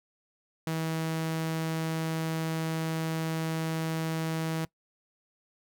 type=tone; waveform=sawtooth; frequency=161.2 Hz; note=E3; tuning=38 cents flat; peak=-25 dBFS; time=0.67-4.65 s; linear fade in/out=2 ms; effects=noise-tail reverb RT60 0.1 s tail -21 dB re dry